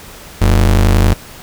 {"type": "ring-modulated tone", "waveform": "square", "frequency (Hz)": 66.2, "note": "C2", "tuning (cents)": 21, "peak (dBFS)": -5, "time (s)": [0.41, 1.14], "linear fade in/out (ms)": 10, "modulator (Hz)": 25.6, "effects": ["pink hiss -35 dBFS RMS until 1.42 s"]}